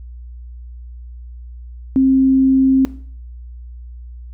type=tone; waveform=sine; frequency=265.4 Hz; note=C4; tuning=25 cents sharp; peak=-9 dBFS; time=1.96-2.85 s; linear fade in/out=0 ms; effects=noise-tail reverb RT60 0.5 s tail -18 dB re dry + added 60 Hz sine -31 dBFS peak until 4.33 s